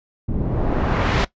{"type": "noise with low-pass filter sweep", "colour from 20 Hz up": "pink", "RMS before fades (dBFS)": -20, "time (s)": [0.28, 1.25], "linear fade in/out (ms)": 10, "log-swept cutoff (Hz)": [240, 3900], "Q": 0.71, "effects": ["noise-tail reverb RT60 0.1 s tail -17 dB re dry", "resampled to 16000 Hz"]}